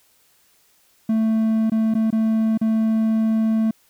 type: tone with dropouts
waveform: triangle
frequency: 221.4 Hz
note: A3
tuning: 11 cents sharp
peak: -14 dBFS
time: 1.09-3.71 s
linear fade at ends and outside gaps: 5 ms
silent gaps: 1.699-1.718 / 1.941-1.95 / 2.105-2.126 / 2.576-2.613 s
effects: white hiss -59 dBFS RMS until 3.89 s

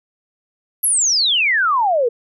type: exponential sweep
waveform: sine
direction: down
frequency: 11790 to 450.5 Hz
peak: -13 dBFS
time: 0.83-2.09 s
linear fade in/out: 10 ms
effects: none

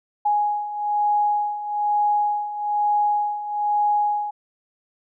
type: beating tone pair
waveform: sine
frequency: 830.6 / 831.7 Hz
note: G#5 / G#5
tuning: 0 / +2 cents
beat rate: 1.1 Hz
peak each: -25 / -20 dBFS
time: 0.25-4.31 s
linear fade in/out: 10 ms
effects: none

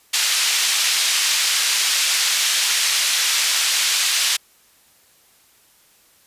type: band-pass noise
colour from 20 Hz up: pink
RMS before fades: -19 dBFS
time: 0.13-4.37 s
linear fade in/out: 10 ms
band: 2700 to 8200 Hz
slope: 12 dB/octave
effects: white hiss -55 dBFS RMS until 6.26 s + resampled to 32000 Hz

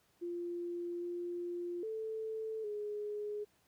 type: tone with pitch steps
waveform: sine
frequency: 347.3 / 349.7 / 440.4 / 417.3 Hz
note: F4 / F4 / A4 / G#4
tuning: -10 / +2 / +2 / +8 cents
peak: -37 dBFS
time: 0.21-3.45 s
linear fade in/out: 20 ms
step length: 810 ms
effects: pink hiss -72 dBFS RMS until 3.67 s + high-pass 80 Hz 12 dB/octave

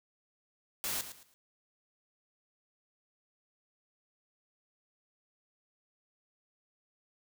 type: noise with echo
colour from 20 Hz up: white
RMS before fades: -35 dBFS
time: 0.84-1.01 s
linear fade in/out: 0 ms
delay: 110 ms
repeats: 3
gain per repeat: -11 dB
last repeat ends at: 1.34 s
effects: none

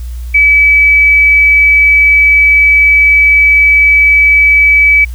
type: tone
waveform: sine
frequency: 2292 Hz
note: D7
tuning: 43 cents flat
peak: -3 dBFS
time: 0.34-5.05 s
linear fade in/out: 10 ms
effects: added 60 Hz sine -18 dBFS peak until 5.14 s + white hiss -41 dBFS RMS until 5.14 s

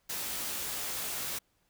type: noise with comb filter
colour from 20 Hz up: white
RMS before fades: -36 dBFS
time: 0.09-1.39 s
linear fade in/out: 10 ms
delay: 17 ms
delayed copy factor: +0.6
effects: pink hiss -73 dBFS RMS until 1.69 s

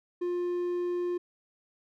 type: tone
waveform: triangle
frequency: 353.2 Hz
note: F4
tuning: 20 cents sharp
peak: -26 dBFS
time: 0.21-1.18 s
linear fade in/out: 10 ms
effects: none

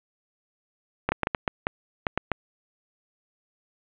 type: clicks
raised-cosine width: 0.5 ms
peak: -8 dBFS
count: 10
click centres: 1.09 / 1.12 / 1.233 / 1.271 / 1.348 / 1.478 / 1.669 / 2.068 / 2.176 / 2.317 s
effects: resampled to 8000 Hz + 7-bit

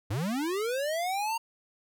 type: linear sweep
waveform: square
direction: up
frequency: 88 to 932.3 Hz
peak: -29 dBFS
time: 0.1-1.38 s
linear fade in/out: 10 ms
effects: none

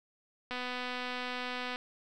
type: click train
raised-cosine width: 0.3 ms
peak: -22 dBFS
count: 312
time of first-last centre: 0.51-1.759 s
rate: 249 Hz
effects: none

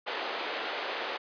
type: band-pass noise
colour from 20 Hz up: pink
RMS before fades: -35 dBFS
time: 0.06-1.18 s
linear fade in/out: 20 ms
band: 410 to 4000 Hz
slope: 24 dB/octave
effects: resampled to 11025 Hz

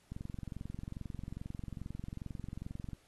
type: click train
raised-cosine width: 5 ms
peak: -29 dBFS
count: 64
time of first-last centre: 0.12-2.933 s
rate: 22.4 Hz
effects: pink hiss -68 dBFS RMS until 3.07 s + AAC 32 kbps

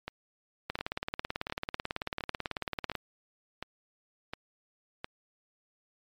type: two click trains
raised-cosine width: 0.3 ms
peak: -16 / -20 dBFS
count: 42 / 8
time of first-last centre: 0.7-2.953 / 0.08-5.045 s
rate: 18.2 / 1.41 Hz
effects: MP3 96 kbps

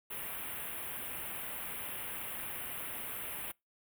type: band-stop noise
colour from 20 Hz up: white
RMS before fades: -41 dBFS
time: 0.1-3.52 s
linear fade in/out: 10 ms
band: 3200 to 9700 Hz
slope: 48 dB/octave
effects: noise-tail reverb RT60 0.2 s tail -24 dB re dry

